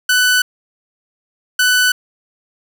sawtooth tone pair in turn, 1495 / 1495 Hz, F#6 / F#6, +17 / +17 cents, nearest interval unison, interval 0 cents, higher neither, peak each -7 dBFS, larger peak neither, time 0.09-0.42 / 1.59-1.92 s, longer neither, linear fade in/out 5 ms, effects none

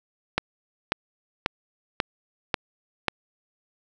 click train, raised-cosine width 0.3 ms, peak -5 dBFS, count 6, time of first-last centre 0.38-3.083 s, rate 1.85 Hz, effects none

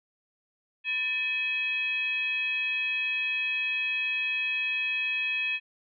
sine tone with frequency modulation, 2537 Hz, D#7, 33 cents sharp, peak -26 dBFS, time 0.84-5.6 s, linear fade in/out 50 ms, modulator 759 Hz, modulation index 0.6, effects none

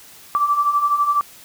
sine beating tone pair, 1155 / 1167 Hz, D6 / D6, -29 / -11 cents, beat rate 12 Hz, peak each -22 / -16 dBFS, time 0.35-1.21 s, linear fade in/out 0 ms, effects white hiss -44 dBFS RMS until 1.44 s

